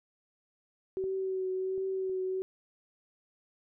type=tone with vibrato; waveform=sine; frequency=378 Hz; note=F#4; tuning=37 cents sharp; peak=-30 dBFS; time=0.97-2.42 s; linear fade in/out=0 ms; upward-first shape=triangle; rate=1.4 Hz; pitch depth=24 cents each way
type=clicks; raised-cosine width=2 ms; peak=-33 / -39 / -43 dBFS; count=3; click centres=1.04 / 1.779 / 2.096 s
effects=none